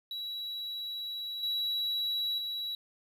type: tone with level steps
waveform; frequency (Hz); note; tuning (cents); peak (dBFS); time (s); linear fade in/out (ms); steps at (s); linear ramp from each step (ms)
triangle; 3905; B7; -20; -34 / -28 / -32; 0.11-2.75; 2; 1.43 / 2.38; 2
effects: 11-bit